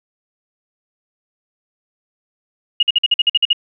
sine tone bursts, 2868 Hz, F7, 45 cents sharp, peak -9 dBFS, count 10, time 2.8-3.531 s, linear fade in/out 5 ms, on 29 ms, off 49 ms, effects none

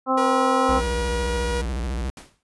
harmonic tone, 261.6 Hz, C4, in tune, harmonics 1 / 2 / 3 / 4 / 5, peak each -24 / -24 / -24 / -24 / -24 dBFS, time 0.06-0.82 s, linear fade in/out 50 ms
sawtooth tone, 480 Hz, B4, 49 cents flat, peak -21 dBFS, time 0.17-1.62 s, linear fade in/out 10 ms
square tone with vibrato, 61.6 Hz, B1, 4 cents flat, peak -25 dBFS, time 0.69-2.1 s, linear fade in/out 0 ms, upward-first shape square, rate 14 Hz, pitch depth 160 cents each way
pink noise with exponential decay, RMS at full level -37 dBFS, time 2.17-2.43 s, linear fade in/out 2 ms, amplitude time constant 55 ms
effects resampled to 24000 Hz

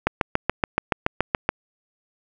click train, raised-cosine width 0.5 ms, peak -3 dBFS, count 11, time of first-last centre 0.07-1.49 s, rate 7.04 Hz, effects none

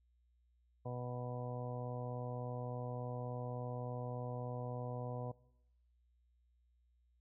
harmonic tone, 123.47 Hz, B2, in tune, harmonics 1 / 2 / 3 / 4 / 5 / 6 / 7 / 8, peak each -42 / -50 / -56 / -46 / -49 / -51 / -61 / -53 dBFS, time 0.85-5.32 s, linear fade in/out 10 ms, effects noise-tail reverb RT60 0.9 s tail -23 dB re dry + added 60 Hz sine -70 dBFS peak until 7.2 s

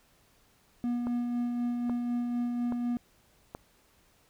triangle tone with tremolo, 241.1 Hz, B3, 41 cents flat, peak -25 dBFS, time 0.84-2.97 s, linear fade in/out 0 ms, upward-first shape sine, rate 4 Hz, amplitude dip 30%
click train, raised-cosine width 1 ms, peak -24 dBFS, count 4, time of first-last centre 1.07-3.549 s, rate 1.21 Hz
effects pink hiss -65 dBFS RMS until 4.29 s

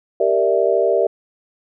sine chord, E half-diminished seventh, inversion first, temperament equal, 392 / 466.2 / 587.3 / 659.3 Hz, G4 / Bb4 / D5 / E5, 0 / 0 / 0 / 0 cents, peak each -19 dBFS, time 0.2-1.07 s, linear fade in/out 5 ms, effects none

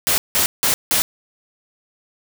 white noise bursts, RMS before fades -17 dBFS, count 4, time 0.07-1.02 s, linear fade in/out 0 ms, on 110 ms, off 170 ms, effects none

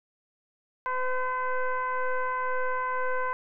sine tone with frequency modulation, 510 Hz, C5, 44 cents flat, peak -25 dBFS, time 0.86-3.33 s, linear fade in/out 0 ms, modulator 509 Hz, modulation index 2.1, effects none

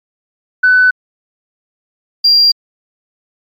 sine tone pair in turn, 1500 / 4762 Hz, F#6 / D8, +23 / +23 cents, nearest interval octave + minor sixth, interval 2000 cents, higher second, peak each -4 dBFS, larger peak neither, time 0.63-0.91 / 2.24-2.52 s, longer neither, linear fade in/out 10 ms, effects tanh soft clip ceiling -1 dBFS + MP3 64 kbps

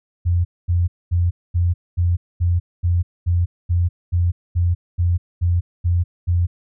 sine tone bursts, 87.31 Hz, F2, in tune, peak -14 dBFS, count 15, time 0.25-6.47 s, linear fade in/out 20 ms, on 200 ms, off 230 ms, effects none

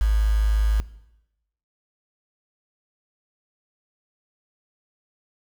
sine tone with quantisation, 53 Hz, G#1, 36 cents sharp, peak -16 dBFS, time 0.01-0.8 s, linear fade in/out 0 ms, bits 6, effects noise-tail reverb RT60 0.9 s tail -19 dB re dry

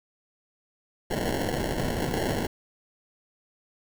white noise with sample-and-hold, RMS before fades -28 dBFS, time 1.1-2.47 s, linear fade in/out 10 ms, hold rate 1225 Hz, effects none

